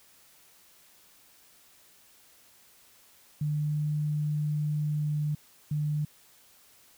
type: tone bursts at uneven times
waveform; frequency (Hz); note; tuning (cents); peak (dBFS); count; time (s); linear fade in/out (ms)
sine; 149.9; D3; +36; -26; 2; 3.41-5.35 / 5.71-6.05; 5
effects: white hiss -59 dBFS RMS until 6.97 s